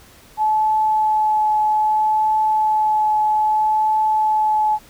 sine tone with vibrato, 860 Hz, A5, 40 cents flat, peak -14 dBFS, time 0.37-4.79 s, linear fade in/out 50 ms, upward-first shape triangle, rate 0.62 Hz, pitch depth 12 cents each way, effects pink hiss -47 dBFS RMS until 4.89 s

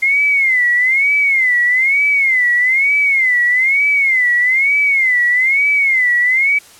sine tone with vibrato, 2106 Hz, C7, 11 cents sharp, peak -10 dBFS, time 0.02-6.59 s, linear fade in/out 10 ms, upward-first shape sine, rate 1.1 Hz, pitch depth 150 cents each way, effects white hiss -42 dBFS RMS until 6.79 s + low-pass 11000 Hz 12 dB/octave

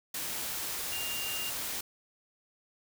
sine tone in noise, 2800 Hz, F7, 4 cents sharp, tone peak -37 dBFS, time 0.92-1.5 s, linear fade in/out 5 ms, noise white, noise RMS -36 dBFS, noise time 0.14-1.81 s, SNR -4 dB, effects none

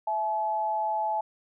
sine tone pair together, 662.8 / 857 Hz, E5 / A5, +9 / -46 cents, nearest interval major third, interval 445 cents, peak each -32 / -26 dBFS, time 0.07-1.21 s, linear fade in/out 5 ms, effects none

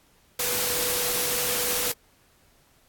sine tone in noise, 490.3 Hz, B4, 13 cents flat, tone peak -34 dBFS, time 0.39-1.92 s, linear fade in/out 5 ms, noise white, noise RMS -26 dBFS, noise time 0.39-1.92 s, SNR -11 dB, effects pink hiss -61 dBFS RMS until 2.88 s + AAC 64 kbps

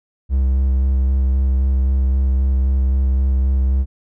triangle tone with vibrato, 66 Hz, C2, 16 cents sharp, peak -11 dBFS, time 0.29-3.86 s, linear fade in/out 50 ms, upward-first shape square, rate 3.8 Hz, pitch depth 14 cents each way, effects none

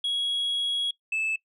sine tone pair in turn, 3322 / 2621 Hz, G#7 / E7, 0 / -11 cents, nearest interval major third, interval 411 cents, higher first, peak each -22 dBFS, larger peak neither, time 0.04-0.91 / 1.12-1.36 s, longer first, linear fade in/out 5 ms, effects noise-tail reverb RT60 0.1 s tail -21 dB re dry + tanh soft clip ceiling -23 dBFS

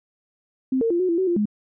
sine tone with pitch steps, 261.1 / 456.7 / 344.9 / 367.8 / 337 / 376.5 / 346.4 / 209.2 Hz, C4 / A#4 / F4 / F#4 / E4 / F#4 / F4 / G#3, -3 / -36 / -22 / -10 / +38 / +30 / -14 / +13 cents, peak -18 dBFS, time 0.72-1.456 s, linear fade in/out 5 ms, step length 92 ms, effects none

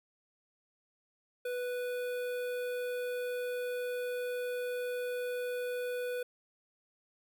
square tone with notch filter, 493.9 Hz, B4, in tune, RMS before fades -36 dBFS, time 1.45-6.23 s, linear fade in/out 5 ms, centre 5900 Hz, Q 0.73, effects none

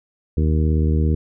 harmonic tone, 77.78 Hz, D#2, in tune, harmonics 1 / 2 / 3 / 4 / 5 / 6, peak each -16 / -22 / -26 / -28 / -30 / -32 dBFS, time 0.37-1.15 s, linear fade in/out 5 ms, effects none

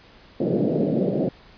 pink band-pass noise, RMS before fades -22 dBFS, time 0.4-1.29 s, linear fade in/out 5 ms, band 140 to 600 Hz, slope 48 dB/octave, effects pink hiss -50 dBFS RMS until 1.57 s + resampled to 11025 Hz

